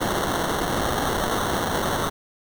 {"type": "noise with sample-and-hold", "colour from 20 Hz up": "white", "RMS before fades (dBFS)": -24, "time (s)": [0, 2.1], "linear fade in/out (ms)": 20, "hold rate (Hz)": 2450, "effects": []}